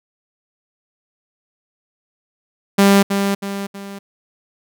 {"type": "tone with echo", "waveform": "sawtooth", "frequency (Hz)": 198.4, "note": "G3", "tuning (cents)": 21, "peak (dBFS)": -5, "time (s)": [2.78, 3.03], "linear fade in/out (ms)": 10, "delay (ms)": 320, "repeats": 3, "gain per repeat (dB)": -7, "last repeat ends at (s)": 3.99, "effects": []}